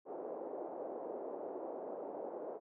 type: band-pass noise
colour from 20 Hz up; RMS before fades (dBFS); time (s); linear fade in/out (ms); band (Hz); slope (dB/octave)
pink; -44; 0.05-2.6; 50; 370 to 690; 24
effects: none